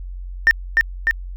sine tone with echo, 1807 Hz, A6, 46 cents sharp, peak -6 dBFS, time 0.47-0.51 s, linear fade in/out 0 ms, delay 300 ms, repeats 2, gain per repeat -3 dB, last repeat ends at 1.11 s, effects tanh soft clip ceiling -6 dBFS + added 45 Hz sine -28 dBFS peak until 1.36 s

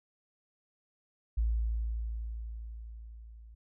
sine tone with level ramp, 56.1 Hz, A1, 34 cents sharp, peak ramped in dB -25 to -49 dBFS, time 1.37-3.55 s, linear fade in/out 10 ms, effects none

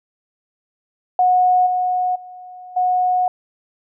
sine tone with level steps, 730 Hz, F#5, 24 cents flat, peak -11 / -16 / -34 / -14 dBFS, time 1.19-3.28 s, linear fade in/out 2 ms, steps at 1.66 / 2.15 / 2.76 s, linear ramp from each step 10 ms, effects none

